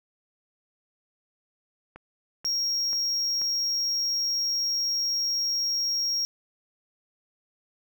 click train, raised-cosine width 0.5 ms, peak -28 dBFS, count 4, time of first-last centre 1.96-3.416 s, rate 2.06 Hz
triangle tone, 5588 Hz, F8, in tune, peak -23 dBFS, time 2.45-6.25 s, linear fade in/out 0 ms
effects none

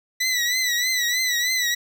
20% pulse tone with vibrato, 1975.5 Hz, B6, in tune, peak -15 dBFS, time 0.2-1.75 s, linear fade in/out 10 ms, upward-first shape triangle, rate 3.2 Hz, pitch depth 86 cents each way, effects none

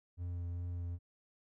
triangle tone with vibrato, 87.31 Hz, F2, in tune, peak -35 dBFS, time 0.17-0.99 s, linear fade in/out 50 ms, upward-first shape triangle, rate 2.5 Hz, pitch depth 18 cents each way, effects none

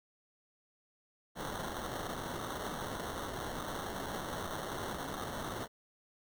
violet noise with sample-and-hold, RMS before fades -40 dBFS, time 1.35-5.68 s, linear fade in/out 50 ms, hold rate 2450 Hz, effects none

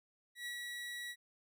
30% pulse tone with ADSR envelope, 1932 Hz, B6, 39 cents flat, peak -37 dBFS, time 0.35-1.16 s, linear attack 110 ms, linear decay 97 ms, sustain -2 dB, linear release 57 ms, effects none

